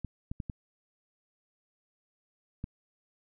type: clicks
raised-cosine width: 5 ms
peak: -23 dBFS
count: 5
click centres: 0.047 / 0.315 / 0.402 / 0.498 / 2.641 s
effects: none